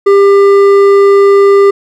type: tone with hard clipping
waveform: sine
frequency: 398.4 Hz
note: G4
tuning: 28 cents sharp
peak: -4 dBFS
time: 0.06-1.71 s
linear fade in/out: 10 ms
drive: 8 dB
effects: none